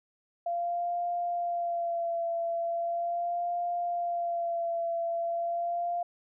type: tone with vibrato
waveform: sine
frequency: 687 Hz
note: F5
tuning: 29 cents flat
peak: -28 dBFS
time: 0.46-6.03 s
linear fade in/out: 5 ms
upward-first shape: sine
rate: 0.39 Hz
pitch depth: 30 cents each way
effects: none